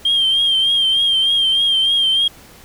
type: tone with vibrato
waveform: sine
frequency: 3187 Hz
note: G7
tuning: 28 cents sharp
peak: -11 dBFS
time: 0.05-2.28 s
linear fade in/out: 5 ms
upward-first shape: triangle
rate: 3.3 Hz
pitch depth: 55 cents each way
effects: tanh soft clip ceiling -9 dBFS + pink hiss -43 dBFS RMS until 2.64 s